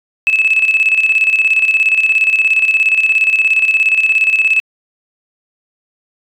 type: tone with tremolo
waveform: sine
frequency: 2604 Hz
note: E7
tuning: 22 cents flat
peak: -6 dBFS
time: 0.27-4.6 s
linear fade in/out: 0 ms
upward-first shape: square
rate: 17 Hz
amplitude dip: 60%
effects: tanh soft clip ceiling -2 dBFS